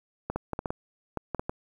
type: clicks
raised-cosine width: 1 ms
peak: -16 dBFS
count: 10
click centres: 0.3 / 0.36 / 0.533 / 0.591 / 0.658 / 0.705 / 1.173 / 1.347 / 1.395 / 1.495 s
effects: 9-bit